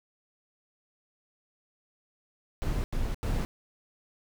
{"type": "noise bursts", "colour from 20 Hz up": "brown", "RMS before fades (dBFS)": -29, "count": 3, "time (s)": [2.62, 3.45], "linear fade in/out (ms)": 0, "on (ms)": 220, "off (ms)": 85, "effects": []}